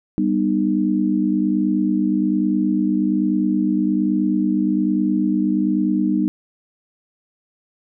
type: chord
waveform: sine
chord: G augmented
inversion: none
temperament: just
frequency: 196 / 245 / 306.2 Hz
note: G3 / B3 / D#4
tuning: 0 / -14 / -28 cents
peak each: -20 / -22 / -19 dBFS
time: 0.18-6.28 s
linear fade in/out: 0 ms
effects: none